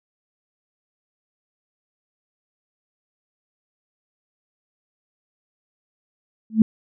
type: tone with exponential growth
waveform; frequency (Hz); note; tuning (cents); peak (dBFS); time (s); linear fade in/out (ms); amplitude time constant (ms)
sine; 220; A3; 0; -5; 6.5-6.62; 2; 26
effects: none